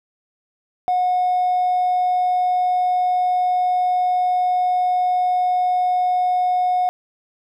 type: tone with hard clipping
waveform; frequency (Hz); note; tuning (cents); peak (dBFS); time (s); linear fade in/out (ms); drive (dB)
sine; 727; F#5; -31; -16; 0.88-6.89; 0; 1
effects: none